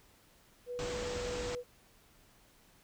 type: tone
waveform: sine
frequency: 490 Hz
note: B4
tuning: 14 cents flat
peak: -37 dBFS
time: 0.66-1.64 s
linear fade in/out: 50 ms
type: low-pass noise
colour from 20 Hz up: pink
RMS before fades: -41 dBFS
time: 0.79-1.55 s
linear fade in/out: 0 ms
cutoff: 8100 Hz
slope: 96 dB/octave
effects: pink hiss -64 dBFS RMS until 2.83 s